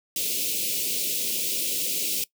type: band-stop noise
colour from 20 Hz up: white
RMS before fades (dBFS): -27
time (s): 0.16-2.24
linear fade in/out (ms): 2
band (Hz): 550 to 2400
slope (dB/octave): 48
effects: noise-tail reverb RT60 0.1 s tail -20 dB re dry + high-pass 200 Hz 12 dB/octave